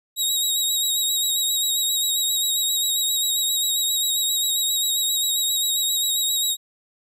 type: tone with vibrato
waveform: 20% pulse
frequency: 3803 Hz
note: A#7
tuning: 34 cents sharp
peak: -14 dBFS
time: 0.16-6.57 s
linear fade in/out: 50 ms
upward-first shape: triangle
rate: 7.5 Hz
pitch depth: 45 cents each way
effects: none